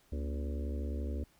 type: harmonic tone with a mistuned harmonic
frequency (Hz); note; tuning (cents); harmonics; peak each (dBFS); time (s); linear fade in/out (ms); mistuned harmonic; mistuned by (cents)
71.4; D2; -48; 1 / 3 / 4 / 5 / 6 / 7 / 8; -34 / -44 / -46 / -48 / -50 / -51 / -52; 0.12-1.24; 5; 3; +130
effects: pink hiss -67 dBFS RMS until 1.39 s